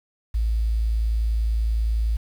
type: tone with quantisation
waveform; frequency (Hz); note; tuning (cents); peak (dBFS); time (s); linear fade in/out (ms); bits
sine; 55.3; A1; +9; -19; 0.34-2.17; 10; 8
effects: none